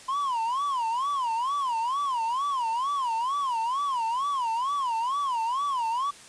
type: tone with vibrato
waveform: triangle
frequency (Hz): 1017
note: C6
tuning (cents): -50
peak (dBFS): -23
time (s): 0.08-6.11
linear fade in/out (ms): 10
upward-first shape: sine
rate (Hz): 2.2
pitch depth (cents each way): 220
effects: white hiss -48 dBFS RMS until 6.28 s + resampled to 22050 Hz